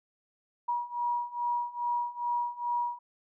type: beating tone pair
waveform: sine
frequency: 959 / 961.4 Hz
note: A#5 / B5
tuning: +49 / -47 cents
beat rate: 2.4 Hz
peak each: -33 / -31 dBFS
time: 0.68-2.99 s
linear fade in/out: 10 ms
effects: none